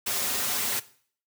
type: noise with comb filter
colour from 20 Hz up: white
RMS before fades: -28 dBFS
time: 0.06-0.8 s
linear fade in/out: 10 ms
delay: 6.2 ms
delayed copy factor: -0.85
effects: noise-tail reverb RT60 0.5 s tail -17 dB re dry + high-pass 100 Hz 12 dB/octave